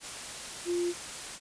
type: tone in noise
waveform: sine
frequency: 349.2 Hz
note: F4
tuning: in tune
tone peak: -27 dBFS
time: 0.65-0.94 s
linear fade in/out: 50 ms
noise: white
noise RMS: -40 dBFS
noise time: 0-1.4 s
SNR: +10 dB
effects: resampled to 22050 Hz